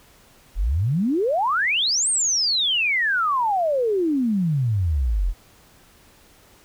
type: exponential two-way sweep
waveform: sine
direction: up then down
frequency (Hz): 38.74 to 8870 to 38.74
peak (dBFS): -18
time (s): 0.55-5.34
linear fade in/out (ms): 50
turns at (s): 2.09
effects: pink hiss -53 dBFS RMS until 6.64 s